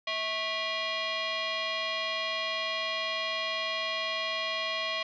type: tone with frequency modulation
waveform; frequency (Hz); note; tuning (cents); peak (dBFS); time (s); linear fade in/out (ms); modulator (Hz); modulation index
sine; 648; E5; -30; -29; 0.07-5.03; 5; 874; 3.9
effects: none